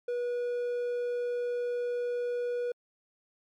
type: tone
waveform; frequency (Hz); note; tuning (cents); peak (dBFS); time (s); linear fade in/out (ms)
triangle; 485.3; B4; -30; -27; 0.08-2.72; 5
effects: MP3 64 kbps